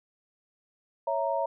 sine chord, A# diminished, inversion first, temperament equal, 554.4 / 659.3 / 932.3 Hz, C#5 / E5 / A#5, 0 / 0 / 0 cents, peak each -30 dBFS, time 1.07-1.46 s, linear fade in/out 5 ms, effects none

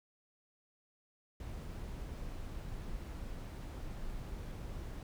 brown noise, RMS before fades -43 dBFS, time 1.4-5.03 s, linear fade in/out 2 ms, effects none

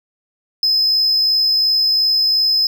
triangle tone with amplitude modulation, 5100 Hz, D#8, 42 cents sharp, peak -10 dBFS, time 0.63-2.67 s, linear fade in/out 2 ms, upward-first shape sine, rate 62.8 Hz, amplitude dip 25%, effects none

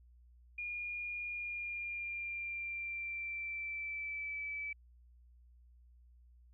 sine tone with pitch glide, 2426 to 2306 Hz, D#7 to D7, -44 to -32 cents, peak -38 dBFS, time 0.58-4.73 s, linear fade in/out 5 ms, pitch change -88 cents, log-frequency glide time 1.29-4.4 s, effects added 60 Hz sine -59 dBFS peak until 6.53 s

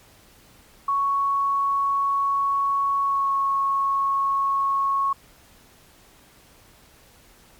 sine tone with pitch glide, 1111 to 1100.1 Hz, C#6 to C#6, +4 to -14 cents, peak -19 dBFS, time 0.88-5.13 s, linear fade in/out 5 ms, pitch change -18 cents, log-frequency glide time 3.02-3.32 s, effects pink hiss -53 dBFS RMS until 7.59 s + MP3 96 kbps

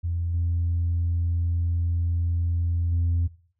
sine tone with level steps, 85.3 Hz, F2, 40 cents flat, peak -23 / -20 / -18 dBFS, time 0.03-3.28 s, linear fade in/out 20 ms, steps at 0.34 / 2.92 s, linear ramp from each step 2 ms, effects noise-tail reverb RT60 0.5 s tail -20 dB re dry + tanh soft clip ceiling -18 dBFS

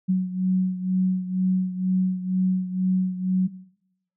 sine beating tone pair, 185 / 187.1 Hz, F#3 / F#3, 0 / +20 cents, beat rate 2.1 Hz, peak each -21 / -25 dBFS, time 0.08-3.48 s, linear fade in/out 20 ms, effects noise-tail reverb RT60 0.8 s tail -19 dB re dry

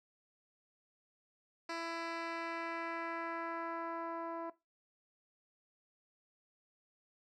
10% pulse tone with low-pass filter sweep, 333 Hz, E4, 18 cents sharp, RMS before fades -41 dBFS, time 1.69-4.5 s, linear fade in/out 5 ms, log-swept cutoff 5000 to 850 Hz, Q 1.2, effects noise-tail reverb RT60 0.2 s tail -17 dB re dry

